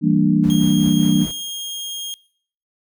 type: chord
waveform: sine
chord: E half-diminished seventh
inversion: none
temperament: equal with one note detuned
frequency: 164.81 / 196 / 229.2 / 293.7 Hz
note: E3 / G3 / Bb3 / D4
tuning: 0 / 0 / -29 / 0 cents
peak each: -18 dBFS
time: 0.01-1.27 s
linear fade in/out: 50 ms
type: noise with tremolo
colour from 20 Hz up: brown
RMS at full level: -28 dBFS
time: 0.43-1.32 s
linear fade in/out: 10 ms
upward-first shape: sine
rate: 5.2 Hz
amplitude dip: 55%
type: tone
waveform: sawtooth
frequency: 3242 Hz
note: G#7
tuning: 42 cents flat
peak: -23 dBFS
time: 0.5-2.14 s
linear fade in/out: 0 ms
effects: noise-tail reverb RT60 0.6 s tail -24 dB re dry + high-pass 80 Hz 12 dB/octave